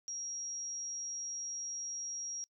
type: tone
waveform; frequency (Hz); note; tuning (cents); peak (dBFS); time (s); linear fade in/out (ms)
sine; 5650; F8; +19; -38; 0.08-2.44; 0
effects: noise-tail reverb RT60 0.1 s tail -26 dB re dry